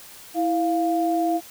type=tone pair together; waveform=sine; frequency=328.5 / 698.5 Hz; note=E4 / F5; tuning=-6 / 0 cents; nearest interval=octave + minor second; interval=1306 cents; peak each=-22 dBFS; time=0.34-1.41 s; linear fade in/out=50 ms; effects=white hiss -44 dBFS RMS until 1.5 s